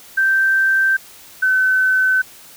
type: tone pair in turn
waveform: sine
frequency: 1562 / 1521 Hz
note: G6 / F#6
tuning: -7 / +47 cents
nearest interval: unison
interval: 46 cents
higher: first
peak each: -12 dBFS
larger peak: neither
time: 0.17-0.97 / 1.42-2.22 s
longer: neither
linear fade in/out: 10 ms
effects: white hiss -42 dBFS RMS until 2.56 s